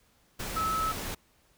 sine tone in noise, 1300 Hz, E6, 24 cents flat, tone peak -27 dBFS, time 0.56-0.92 s, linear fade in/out 10 ms, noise pink, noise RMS -36 dBFS, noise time 0.39-1.15 s, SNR +6 dB, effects pink hiss -66 dBFS RMS until 1.57 s

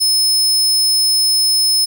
sawtooth tone, 5200 Hz, E8, 24 cents flat, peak -9 dBFS, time 0-1.86 s, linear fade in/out 20 ms, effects none

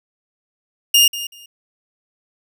sawtooth tone with echo, 2830 Hz, F7, 22 cents sharp, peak -6 dBFS, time 0.94-1.08 s, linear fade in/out 5 ms, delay 190 ms, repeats 2, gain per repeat -15 dB, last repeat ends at 1.46 s, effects none

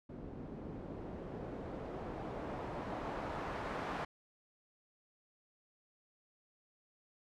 white noise with low-pass filter sweep, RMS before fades -43 dBFS, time 0.09-4.05 s, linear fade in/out 5 ms, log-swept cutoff 290 to 1200 Hz, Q 0.87, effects none

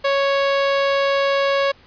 sawtooth tone, 554.4 Hz, C#5, in tune, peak -12 dBFS, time 0.04-1.72 s, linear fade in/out 10 ms, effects pink hiss -50 dBFS RMS until 1.86 s + resampled to 11025 Hz

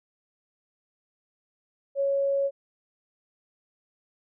sine tone, 554.4 Hz, C#5, in tune, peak -22 dBFS, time 1.95-2.51 s, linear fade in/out 50 ms, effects none

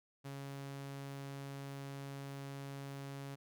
sawtooth tone, 138.59 Hz, C#3, in tune, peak -40 dBFS, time 0.24-3.36 s, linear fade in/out 20 ms, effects none

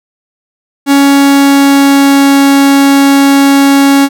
45% pulse tone with pitch glide, 279.2 to 277.4 Hz, C#4 to C#4, +13 to +1 cents, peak -3 dBFS, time 0.86-4.09 s, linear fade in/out 50 ms, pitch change -12 cents, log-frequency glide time 1-2.4 s, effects none

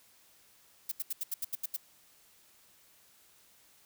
violet noise bursts, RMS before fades -34 dBFS, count 9, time 0.89-1.765 s, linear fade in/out 5 ms, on 27 ms, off 79 ms, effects white hiss -63 dBFS RMS until 3.85 s

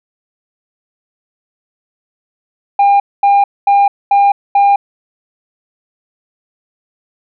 sine tone bursts, 803 Hz, G5, 41 cents sharp, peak -3 dBFS, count 5, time 2.79-4.76 s, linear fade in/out 5 ms, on 210 ms, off 230 ms, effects tanh soft clip ceiling -5 dBFS

